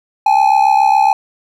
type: ring-modulated tone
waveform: triangle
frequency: 830.6 Hz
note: G#5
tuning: in tune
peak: -3 dBFS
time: 0.26-1.13 s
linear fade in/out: 2 ms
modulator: 33.6 Hz
effects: none